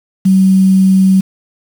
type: tone with quantisation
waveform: sine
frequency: 190 Hz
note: F#3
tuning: 46 cents sharp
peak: -5 dBFS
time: 0.25-1.21 s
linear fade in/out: 10 ms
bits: 5
effects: none